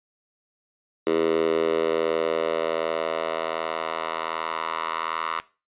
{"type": "tone with high-pass filter sweep", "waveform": "10% pulse", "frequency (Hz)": 81.3, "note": "E2", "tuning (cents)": -23, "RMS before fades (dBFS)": -26, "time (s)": [1.07, 5.4], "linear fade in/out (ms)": 0, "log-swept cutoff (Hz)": [380, 1100], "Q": 2.9, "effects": ["noise-tail reverb RT60 0.3 s tail -18 dB re dry", "resampled to 8000 Hz"]}